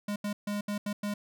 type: tone bursts at uneven times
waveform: square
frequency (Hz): 205.7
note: G#3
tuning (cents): -16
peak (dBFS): -31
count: 6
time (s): 0.08-0.16 / 0.24-0.33 / 0.47-0.61 / 0.68-0.78 / 0.86-0.93 / 1.03-1.14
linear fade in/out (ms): 5
effects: none